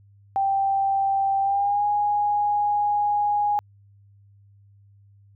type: tone with pitch glide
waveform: sine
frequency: 784 to 826.3 Hz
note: G5 to G#5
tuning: 0 to -9 cents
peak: -19 dBFS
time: 0.36-3.59 s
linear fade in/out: 0 ms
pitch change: +91 cents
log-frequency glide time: 1.41-1.85 s
effects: added 100 Hz sine -51 dBFS peak until 5.35 s